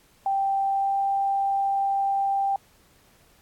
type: tone with pitch glide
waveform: sine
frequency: 784 to 788.5 Hz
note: G5 to G5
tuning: 0 to +10 cents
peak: -21 dBFS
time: 0.26-2.56 s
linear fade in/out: 2 ms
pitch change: +10 cents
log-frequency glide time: 0.67-0.98 s
effects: pink hiss -59 dBFS RMS until 3.41 s + AAC 64 kbps